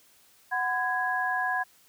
sine tone cluster, 741 / 1012 / 1658 Hz, F#5 / B5 / G#6, +2 / +42 / -3 cents, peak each -30 / -32 / -28 dBFS, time 0.51-1.64 s, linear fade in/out 20 ms, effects white hiss -60 dBFS RMS until 1.88 s + high-pass 60 Hz 12 dB/octave

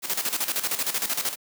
white noise with tremolo, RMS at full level -25 dBFS, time 0.02-1.36 s, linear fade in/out 50 ms, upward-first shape square, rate 13 Hz, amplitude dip 70%, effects high-pass 200 Hz 12 dB/octave

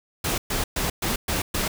pink noise bursts, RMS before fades -25 dBFS, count 6, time 0.24-1.68 s, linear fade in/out 5 ms, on 140 ms, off 120 ms, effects none

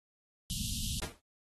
pink band-stop noise, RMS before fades -36 dBFS, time 0.5-1 s, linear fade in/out 0 ms, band 230 to 2800 Hz, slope 96 dB/octave
pink noise with exponential decay, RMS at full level -34 dBFS, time 1.02-1.2 s, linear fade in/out 0 ms, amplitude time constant 39 ms
effects AAC 32 kbps

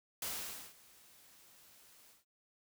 white noise with ADSR envelope, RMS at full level -39 dBFS, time 0.22-2.25 s, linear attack 3 ms, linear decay 510 ms, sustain -23 dB, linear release 150 ms, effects none

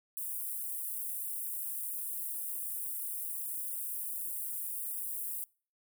white high-pass noise, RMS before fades -38 dBFS, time 0.17-5.44 s, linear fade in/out 0 ms, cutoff 9000 Hz, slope 48 dB/octave, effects noise-tail reverb RT60 0.4 s tail -25 dB re dry

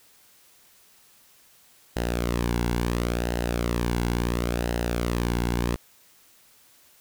sawtooth tone with flanger, 59.1 Hz, A#1, 24 cents sharp, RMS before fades -26 dBFS, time 1.96-5.76 s, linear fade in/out 5 ms, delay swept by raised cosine 0.86 to 1.64 ms, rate 0.72 Hz, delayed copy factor -0.55, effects white hiss -57 dBFS RMS until 7 s

